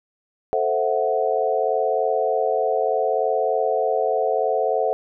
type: chord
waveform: sine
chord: F# half-diminished seventh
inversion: first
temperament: equal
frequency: 440 / 523.3 / 659.3 / 740 Hz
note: A4 / C5 / E5 / F#5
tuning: 0 / 0 / 0 / 0 cents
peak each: -23 / -24 / -24 / -24 dBFS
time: 0.53-4.93 s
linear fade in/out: 0 ms
effects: none